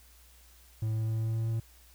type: tone with pitch steps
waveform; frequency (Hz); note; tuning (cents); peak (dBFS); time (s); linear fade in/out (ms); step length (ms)
triangle; 110 / 110.64 / 111.28 / 111.92 / 112.57 / 113.22; A2 / A2 / A2 / A2 / A2 / A2; 0 / +10 / +20 / +30 / +40 / +50; -26; 0.82-1.6; 5; 130
effects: added 60 Hz sine -57 dBFS peak until 1.94 s + white hiss -60 dBFS RMS until 1.94 s